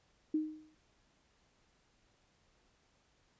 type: tone with exponential decay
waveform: sine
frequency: 309.8 Hz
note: D#4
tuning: 7 cents flat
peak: -27 dBFS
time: 0.34-0.75 s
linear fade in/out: 5 ms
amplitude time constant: 87 ms
effects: pink hiss -72 dBFS RMS until 3.39 s + resampled to 16000 Hz